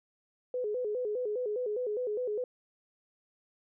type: tone with vibrato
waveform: sine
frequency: 458.6 Hz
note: A#4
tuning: 28 cents flat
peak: -30 dBFS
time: 0.54-2.44 s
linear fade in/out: 2 ms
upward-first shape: square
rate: 4.9 Hz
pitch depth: 150 cents each way
effects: none